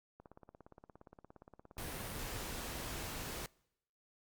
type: click train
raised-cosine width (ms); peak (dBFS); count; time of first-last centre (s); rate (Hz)
1; -40; 43; 0.2-2.642; 17.2
type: noise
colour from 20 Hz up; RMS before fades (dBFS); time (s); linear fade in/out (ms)
pink; -43; 1.78-3.46; 0
effects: noise-tail reverb RT60 0.8 s tail -25 dB re dry + Opus 48 kbps